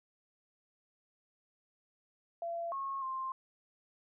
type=tone with pitch steps; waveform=sine; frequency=679 / 1089 / 1053 Hz; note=F5 / C#6 / C6; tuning=-49 / -31 / +11 cents; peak=-35 dBFS; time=2.42-3.32 s; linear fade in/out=2 ms; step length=300 ms; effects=none